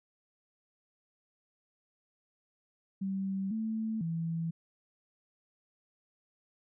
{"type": "tone with pitch steps", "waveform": "sine", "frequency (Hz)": [193.2, 220.8, 165], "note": ["G3", "A3", "E3"], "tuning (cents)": [-25, 6, 2], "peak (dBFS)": -31, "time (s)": [3.01, 4.51], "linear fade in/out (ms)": 10, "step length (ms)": 500, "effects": []}